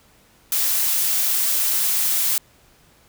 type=noise; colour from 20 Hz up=blue; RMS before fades=-20 dBFS; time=0.52-2.38 s; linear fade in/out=2 ms; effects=pink hiss -55 dBFS RMS until 3.08 s